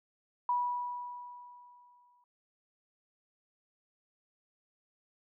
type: tone with exponential decay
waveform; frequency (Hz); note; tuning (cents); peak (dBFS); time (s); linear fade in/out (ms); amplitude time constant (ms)
sine; 977; B5; -19; -26; 0.49-2.24; 2; 380
effects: none